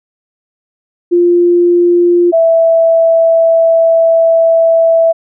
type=tone pair in turn; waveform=sine; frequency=349.2 / 659.2 Hz; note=F4 / E5; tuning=0 / 0 cents; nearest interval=major seventh; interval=1100 cents; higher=second; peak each=-5 dBFS; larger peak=neither; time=1.11-2.32 / 2.32-5.13 s; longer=second; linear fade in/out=20 ms; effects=none